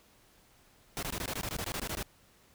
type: noise bursts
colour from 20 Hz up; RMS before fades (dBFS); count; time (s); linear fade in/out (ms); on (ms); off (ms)
pink; -36; 14; 0.97-2.028; 0; 57; 20
effects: pink hiss -63 dBFS RMS until 2.54 s